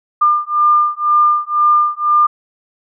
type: beating tone pair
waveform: sine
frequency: 1200 / 1202 Hz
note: D6 / D6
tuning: +37 / +40 cents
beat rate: 2 Hz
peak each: -13 dBFS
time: 0.21-2.27 s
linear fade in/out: 10 ms
effects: none